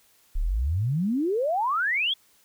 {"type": "exponential sweep", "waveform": "sine", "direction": "up", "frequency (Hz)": [31.25, 3448], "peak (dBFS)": -22, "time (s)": [0.35, 2.14], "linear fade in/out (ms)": 10, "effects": ["white hiss -61 dBFS RMS until 2.44 s"]}